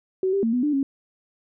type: tone with pitch steps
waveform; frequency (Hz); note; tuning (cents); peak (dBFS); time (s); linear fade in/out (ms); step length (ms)
sine; 376.7 / 394.5 / 227.8 / 247.5 / 296.1 / 273.9; F#4 / G4 / A#3 / B3 / D4 / C#4; +31 / +11 / -40 / +4 / +14 / -21; -19; 0.23-0.83; 2; 100
effects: none